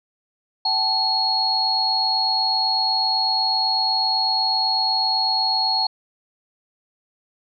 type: tone cluster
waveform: sine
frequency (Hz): 764 / 872 / 4314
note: G5 / A5 / C#8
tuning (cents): -45 / -16 / -48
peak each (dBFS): -26 / -25 / -19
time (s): 0.65-5.87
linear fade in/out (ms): 5
effects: none